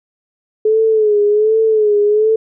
sine tone with vibrato, 428 Hz, A4, 48 cents flat, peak -9 dBFS, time 0.65-2.36 s, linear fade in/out 5 ms, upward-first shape sine, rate 1.3 Hz, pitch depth 66 cents each way, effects none

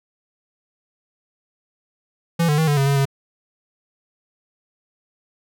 square tone with pitch steps, 168 / 148.6 / 159.4 / 145.9 / 137.4 / 140 / 137.5 Hz, E3 / D3 / D#3 / D3 / C#3 / C#3 / C#3, +33 / +21 / +42 / -11 / -15 / +18 / -14 cents, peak -16 dBFS, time 2.39-3.055 s, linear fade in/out 10 ms, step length 95 ms, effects none

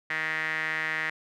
sawtooth tone with band-pass filter, 157.4 Hz, D#3, 20 cents sharp, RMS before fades -30 dBFS, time 0.1-1.1 s, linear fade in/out 5 ms, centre 1900 Hz, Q 6.6, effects none

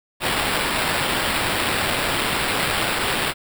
white noise with sample-and-hold, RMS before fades -22 dBFS, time 0.2-3.34 s, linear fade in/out 50 ms, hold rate 6300 Hz, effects none

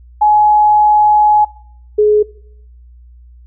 sine tone pair in turn, 843 / 421.5 Hz, G#5 / G#4, +26 / +26 cents, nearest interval octave, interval 1200 cents, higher first, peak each -6 dBFS, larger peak neither, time 0.21-1.45 / 1.98-2.23 s, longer first, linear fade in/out 10 ms, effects noise-tail reverb RT60 0.7 s tail -22 dB re dry + added 60 Hz sine -37 dBFS peak until 3.46 s

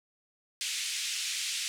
pink band-pass noise, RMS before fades -34 dBFS, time 0.61-1.68 s, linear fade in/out 0 ms, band 2400 to 9000 Hz, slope 24 dB/octave, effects none

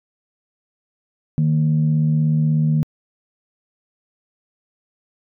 sine tone pair together, 153.51 / 230 Hz, D#3 / A#3, -23 / -23 cents, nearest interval perfect fifth, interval 700 cents, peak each -14 / -22 dBFS, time 1.38-2.83 s, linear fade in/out 0 ms, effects tanh soft clip ceiling -8 dBFS

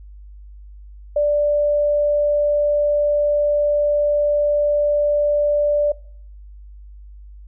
sine tone, 587.3 Hz, D5, in tune, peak -14 dBFS, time 1.16-5.92 s, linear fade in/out 5 ms, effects noise-tail reverb RT60 0.6 s tail -23 dB re dry + added 50 Hz sine -37 dBFS peak until 7.47 s

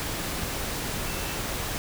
sine tone in noise, 2662 Hz, E7, 16 cents sharp, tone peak -42 dBFS, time 1.06-1.35 s, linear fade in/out 0 ms, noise pink, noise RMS -31 dBFS, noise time 0-1.78 s, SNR -14 dB, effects none

